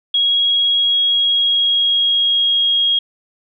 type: tone with pitch glide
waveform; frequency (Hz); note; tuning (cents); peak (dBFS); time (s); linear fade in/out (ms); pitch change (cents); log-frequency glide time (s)
sine; 3306 to 3274; G#7 to G#7; -9 to -25; -12; 0.14-2.99; 5; -16; 0.64-2.65
effects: none